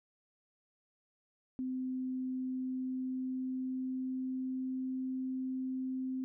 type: tone with pitch glide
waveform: sine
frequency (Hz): 257.5 to 259.7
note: C4 to C4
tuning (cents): -28 to -13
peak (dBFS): -34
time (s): 1.59-6.24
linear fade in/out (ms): 0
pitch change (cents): +15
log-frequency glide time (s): 2.38-5.18
effects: none